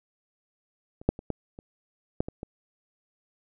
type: clicks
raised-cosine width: 2 ms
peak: -30 / -7 / -26 / -15 / -29 / -11 / -21 / -22 dBFS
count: 8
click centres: 1.015 / 1.09 / 1.191 / 1.303 / 1.589 / 2.205 / 2.285 / 2.431 s
effects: none